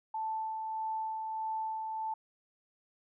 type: tone with tremolo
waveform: sine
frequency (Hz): 880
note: A5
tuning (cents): 0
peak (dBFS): -32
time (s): 0.14-2.14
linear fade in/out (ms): 5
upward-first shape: sine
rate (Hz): 1.6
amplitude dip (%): 30
effects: none